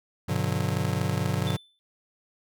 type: chord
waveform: square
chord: G major seventh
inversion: none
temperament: just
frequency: 98 / 122.5 / 147 / 183.75 Hz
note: G2 / B2 / D3 / F#3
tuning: 0 / -14 / +2 / -12 cents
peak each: -31 / -31 / -31 / -32 dBFS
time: 0.28-1.57 s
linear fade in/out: 10 ms
type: tone with exponential decay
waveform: triangle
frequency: 3520 Hz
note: A7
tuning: in tune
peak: -31 dBFS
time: 1.47-1.79 s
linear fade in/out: 0 ms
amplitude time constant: 68 ms
effects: none